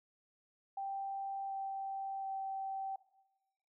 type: tone with pitch steps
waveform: sine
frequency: 784 / 779.5 / 775 Hz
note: G5 / G5 / G5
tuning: 0 / -10 / -20 cents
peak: -37 dBFS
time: 0.77-2.96 s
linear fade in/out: 5 ms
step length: 730 ms
effects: noise-tail reverb RT60 1.0 s tail -17 dB re dry